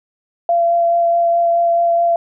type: tone with vibrato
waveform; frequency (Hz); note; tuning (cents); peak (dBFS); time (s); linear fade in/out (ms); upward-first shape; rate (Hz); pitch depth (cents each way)
sine; 683; F5; -39; -11; 0.49-2.16; 2; sine; 4.7; 10
effects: none